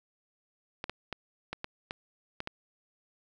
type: clicks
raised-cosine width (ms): 0.3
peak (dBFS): -19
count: 8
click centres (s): 0.841 / 0.896 / 1.127 / 1.53 / 1.644 / 1.909 / 2.404 / 2.474
effects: none